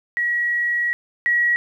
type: tone pair in turn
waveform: sine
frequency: 1915 / 1915 Hz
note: A#6 / A#6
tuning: +46 / +46 cents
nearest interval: unison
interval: 0 cents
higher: neither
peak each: -18 / -15 dBFS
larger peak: second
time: 0.17-0.93 / 1.26-1.56 s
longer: first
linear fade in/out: 0 ms
effects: 9-bit